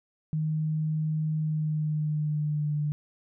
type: tone with pitch glide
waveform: sine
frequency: 155.56 to 148.79 Hz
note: D#3 to D3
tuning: 0 to +23 cents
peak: -25 dBFS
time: 0.33-2.92 s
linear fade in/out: 0 ms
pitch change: -77 cents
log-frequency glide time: 1.37-2.77 s
effects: none